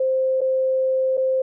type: tone with dropouts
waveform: sine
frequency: 523.3 Hz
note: C5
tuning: in tune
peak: -17 dBFS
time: 0-1.42 s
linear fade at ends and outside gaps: 5 ms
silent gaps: 0.408-0.414 / 1.171-1.176 s
effects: none